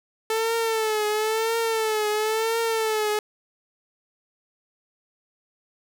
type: tone with vibrato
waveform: sawtooth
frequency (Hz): 440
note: A4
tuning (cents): 0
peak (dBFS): -18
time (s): 0.3-3.19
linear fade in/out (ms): 2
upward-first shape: triangle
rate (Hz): 0.98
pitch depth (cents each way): 81
effects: none